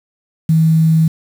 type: tone with quantisation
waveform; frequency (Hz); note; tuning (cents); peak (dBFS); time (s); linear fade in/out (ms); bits
sine; 160.5; E3; -46; -8; 0.49-1.08; 5; 6
effects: none